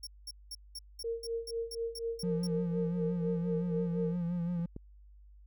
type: tone bursts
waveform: sawtooth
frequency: 5490 Hz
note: F8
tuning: 31 cents flat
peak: -37 dBFS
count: 11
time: 0.03-2.47 s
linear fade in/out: 5 ms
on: 40 ms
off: 200 ms
type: tone with tremolo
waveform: sine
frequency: 460.7 Hz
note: A#4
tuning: 20 cents flat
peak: -31 dBFS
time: 1.04-4.16 s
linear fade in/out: 5 ms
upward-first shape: sine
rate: 4.1 Hz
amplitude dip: 85%
type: tone with vibrato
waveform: triangle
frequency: 173 Hz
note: F3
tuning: 16 cents flat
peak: -29 dBFS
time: 2.23-4.66 s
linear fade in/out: 5 ms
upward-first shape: sine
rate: 5.8 Hz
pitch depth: 48 cents each way
type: clicks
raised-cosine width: 3 ms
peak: -38 / -29 dBFS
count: 2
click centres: 4.594 / 4.764 s
effects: added 50 Hz sine -53 dBFS peak until 5.46 s